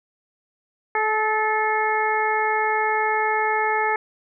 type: harmonic tone with a mistuned harmonic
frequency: 432 Hz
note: A4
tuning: 32 cents flat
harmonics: 1 / 2 / 3 / 4 / 5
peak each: -26 / -22 / -28 / -26 / -27 dBFS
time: 0.95-3.96 s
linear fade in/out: 2 ms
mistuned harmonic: 4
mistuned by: +20 cents
effects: none